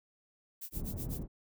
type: noise with tremolo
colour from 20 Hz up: violet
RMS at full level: -42 dBFS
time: 0.61-1.23 s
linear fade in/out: 10 ms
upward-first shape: sine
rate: 8 Hz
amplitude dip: 100%
type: low-pass noise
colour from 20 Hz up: pink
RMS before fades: -39 dBFS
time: 0.72-1.28 s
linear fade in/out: 50 ms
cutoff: 310 Hz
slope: 12 dB/octave
effects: none